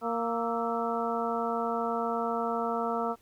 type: harmonic tone with a mistuned harmonic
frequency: 232.1 Hz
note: A#3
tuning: 7 cents flat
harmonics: 1 / 2 / 3 / 4 / 5 / 6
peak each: -35 / -33 / -33 / -36 / -38 / -35 dBFS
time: 0.01-3.16 s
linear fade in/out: 50 ms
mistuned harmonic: 6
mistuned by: -90 cents
effects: pink hiss -64 dBFS RMS until 3.21 s